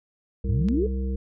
harmonic tone, 65.41 Hz, C2, in tune, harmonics 1 / 3 / 5 / 7, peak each -25 / -32 / -41 / -38 dBFS, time 0.44-1.16 s, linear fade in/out 5 ms
sine exponential sweep, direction up, 90 to 466.2 Hz, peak -21 dBFS, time 0.48-0.87 s, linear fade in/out 10 ms
click, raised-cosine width 0.2 ms, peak -23 dBFS, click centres 0.686 s
effects none

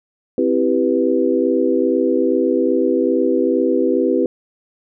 sine chord, C major seventh, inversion none, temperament equal, 261.6 / 329.6 / 392 / 493.9 Hz, C4 / E4 / G4 / B4, 0 / 0 / 0 / 0 cents, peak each -19 dBFS, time 0.38-4.26 s, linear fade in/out 2 ms, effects none

